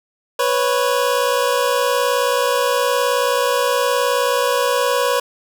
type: tone pair together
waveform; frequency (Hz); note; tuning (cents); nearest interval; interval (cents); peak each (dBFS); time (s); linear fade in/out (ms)
25% pulse; 493.3 / 552.3; B4 / C#5; -2 / -6; major second; 196; -14 / -15; 0.39-5.2; 5
effects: none